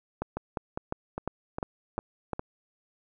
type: two click trains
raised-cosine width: 1 ms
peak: -16 / -18 dBFS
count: 7 / 6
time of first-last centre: 0.22-2.333 / 0.37-2.394 s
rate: 2.84 / 2.47 Hz
effects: none